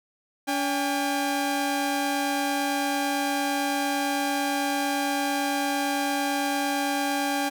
sawtooth tone pair together, 284.3 / 804 Hz, C#4 / G5, +44 / +44 cents, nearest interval octave + tritone, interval 1800 cents, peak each -23 dBFS, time 0.47-7.5 s, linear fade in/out 20 ms, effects none

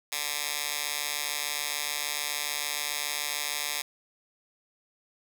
10% pulse tone with high-pass filter, 146.83 Hz, D3, in tune, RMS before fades -32 dBFS, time 0.12-3.82 s, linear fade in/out 5 ms, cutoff 2400 Hz, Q 0.52, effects none

